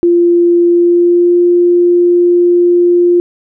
sine tone with pitch glide, 345.9 to 350.5 Hz, F4 to F4, -17 to +6 cents, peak -5 dBFS, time 0.03-3.2 s, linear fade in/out 0 ms, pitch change +23 cents, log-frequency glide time 0.67-1.38 s, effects none

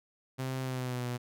sawtooth tone with pitch glide, 130.81 to 122.76 Hz, C3 to B2, 0 to -10 cents, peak -29 dBFS, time 0.38-1.18 s, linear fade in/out 20 ms, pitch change -110 cents, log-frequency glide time 0.62-1.07 s, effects none

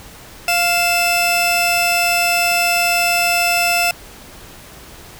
sawtooth tone pair together, 698.5 / 2637 Hz, F5 / E7, 0 / 0 cents, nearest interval octave + major seventh, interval 2300 cents, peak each -13 dBFS, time 0.48-3.91 s, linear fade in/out 2 ms, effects pink hiss -39 dBFS RMS until 5.19 s

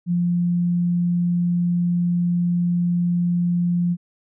sine tone, 174.61 Hz, F3, in tune, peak -17 dBFS, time 0.06-3.97 s, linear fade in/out 50 ms, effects none

